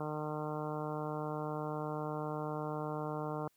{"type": "harmonic tone", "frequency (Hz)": 152, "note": "D#3", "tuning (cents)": -40, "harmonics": [1, 2, 3, 4, 5, 6, 7, 8, 9], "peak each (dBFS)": [-41, -43, -42, -44, -45, -47, -47, -50, -51], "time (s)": [0, 3.48], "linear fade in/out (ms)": 2, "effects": ["white hiss -74 dBFS RMS until 3.56 s"]}